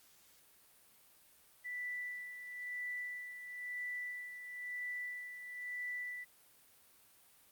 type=tone with tremolo; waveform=sine; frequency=1975.5 Hz; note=B6; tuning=in tune; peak=-38 dBFS; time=1.64-6.25 s; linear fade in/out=20 ms; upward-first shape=sine; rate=1 Hz; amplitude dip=60%; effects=white hiss -65 dBFS RMS until 7.51 s + Opus 48 kbps